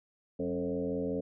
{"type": "tone with frequency modulation", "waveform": "sine", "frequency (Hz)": 359.1, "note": "F4", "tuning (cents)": 48, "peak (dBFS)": -30, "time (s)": [0.39, 1.21], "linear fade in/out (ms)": 10, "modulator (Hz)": 85, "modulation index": 2.3, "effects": []}